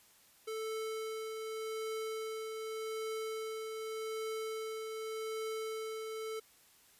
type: tone with tremolo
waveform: square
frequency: 440 Hz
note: A4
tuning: in tune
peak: -37 dBFS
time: 0.47-6.4 s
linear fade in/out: 10 ms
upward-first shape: triangle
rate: 0.85 Hz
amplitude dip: 35%
effects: white hiss -64 dBFS RMS until 6.99 s + resampled to 32000 Hz